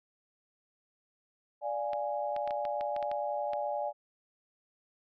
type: chord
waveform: sine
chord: D diminished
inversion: none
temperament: equal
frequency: 587.3 / 698.5 / 830.6 Hz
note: D5 / F5 / Ab5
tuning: 0 / 0 / 0 cents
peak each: -34 / -38 / -35 dBFS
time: 1.61-3.93 s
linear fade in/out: 50 ms
type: clicks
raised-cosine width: 0.3 ms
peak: -27 dBFS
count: 10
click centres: 1.933 / 2.364 / 2.476 / 2.508 / 2.652 / 2.81 / 2.964 / 3.027 / 3.115 / 3.534 s
effects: none